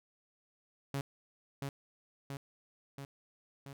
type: tone with echo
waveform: sawtooth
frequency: 138.59 Hz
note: C#3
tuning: in tune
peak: -30 dBFS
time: 0.94-1.01 s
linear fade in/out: 2 ms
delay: 680 ms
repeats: 4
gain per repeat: -3 dB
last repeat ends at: 3.73 s
effects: none